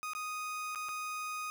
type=tone with dropouts; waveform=30% pulse; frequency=1244.5 Hz; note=D#6; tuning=in tune; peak=-34 dBFS; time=0.03-1.5 s; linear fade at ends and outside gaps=0 ms; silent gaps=0.134-0.15 / 0.749-0.757 / 0.886-0.89 s; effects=none

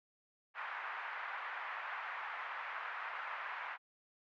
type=band-pass noise; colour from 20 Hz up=pink; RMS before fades=-43 dBFS; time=0.54-3.78 s; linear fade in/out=50 ms; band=910 to 2100 Hz; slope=24 dB/octave; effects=MP3 64 kbps

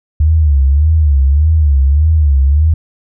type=tone with vibrato; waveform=sine; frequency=73.42 Hz; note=D2; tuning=in tune; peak=-6 dBFS; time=0.2-2.74 s; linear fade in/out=5 ms; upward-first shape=sine; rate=1.7 Hz; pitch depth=150 cents each way; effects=none

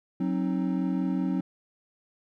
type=chord; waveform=triangle; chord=C diminished; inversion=second; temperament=equal with one note detuned; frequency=185 / 265.9 / 311.1 Hz; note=Gb3 / C4 / Eb4; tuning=0 / +28 / 0 cents; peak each=-26 / -27 / -30 dBFS; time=0.2-1.41 s; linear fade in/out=5 ms; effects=none

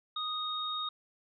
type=tone pair together; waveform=sine; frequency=1244.5 / 3729 Hz; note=D#6 / A#7; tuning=0 / 0 cents; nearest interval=octave + perfect fifth; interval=1900 cents; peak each=-36 / -35 dBFS; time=0.16-0.89 s; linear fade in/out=5 ms; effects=none

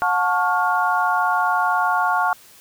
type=tone cluster; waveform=sine; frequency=722 / 882 / 1108 / 1413 Hz; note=F#5 / A5 / C#6 / F6; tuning=-43 / +4 / -1 / +20 cents; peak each=-22 dBFS; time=0.02-2.33 s; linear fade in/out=0 ms; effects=white hiss -48 dBFS RMS until 2.6 s

